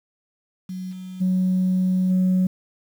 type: tone with level steps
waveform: sine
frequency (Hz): 185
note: F#3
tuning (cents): 0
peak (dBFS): -28 / -32 / -16 / -14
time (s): 0.69-2.47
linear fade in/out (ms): 5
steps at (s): 0.91 / 1.2 / 2.09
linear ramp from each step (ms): 20
effects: tanh soft clip ceiling -14 dBFS + 8-bit